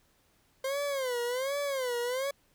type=tone with vibrato; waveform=40% pulse; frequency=523.3 Hz; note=C5; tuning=in tune; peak=-29 dBFS; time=0.64-2.31 s; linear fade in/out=5 ms; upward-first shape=sine; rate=1.3 Hz; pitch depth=160 cents each way; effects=pink hiss -68 dBFS RMS until 2.54 s